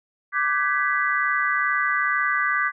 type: chord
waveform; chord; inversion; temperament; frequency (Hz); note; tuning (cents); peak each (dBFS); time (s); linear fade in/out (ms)
sine; G# half-diminished seventh; second; equal with one note detuned; 1174.7 / 1519 / 1661.2 / 1975.5; D6 / F#6 / G#6 / B6; 0 / +45 / 0 / 0; -24 / -25 / -27 / -25; 0.32-2.72; 50
effects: none